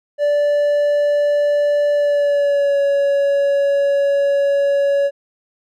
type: tone with pitch glide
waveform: triangle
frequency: 583 to 562.2 Hz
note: D5 to C#5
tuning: -13 to +24 cents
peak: -11 dBFS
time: 0.18-5.11 s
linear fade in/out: 50 ms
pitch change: -63 cents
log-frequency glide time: 1.93-2.8 s
effects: none